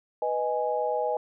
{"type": "chord", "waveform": "sine", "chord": "G# minor", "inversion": "first", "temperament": "equal", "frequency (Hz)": [493.9, 622.3, 830.6], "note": ["B4", "D#5", "G#5"], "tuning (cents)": [0, 0, 0], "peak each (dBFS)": -29, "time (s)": [0.22, 1.17], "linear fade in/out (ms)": 2, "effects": []}